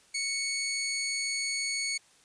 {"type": "tone", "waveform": "15% pulse", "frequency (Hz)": 2217, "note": "C#7", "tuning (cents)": 0, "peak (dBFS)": -23, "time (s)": [0.14, 1.98], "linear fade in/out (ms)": 10, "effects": ["white hiss -61 dBFS RMS until 2.24 s", "resampled to 22050 Hz"]}